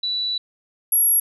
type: tone pair in turn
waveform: sine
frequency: 3951 / 11272 Hz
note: B7 / F9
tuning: 0 / +15 cents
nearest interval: octave + tritone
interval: 1815 cents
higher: second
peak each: -21 / -14 dBFS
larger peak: second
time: 0.03-0.38 / 0.92-1.2 s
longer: first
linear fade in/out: 5 ms
effects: none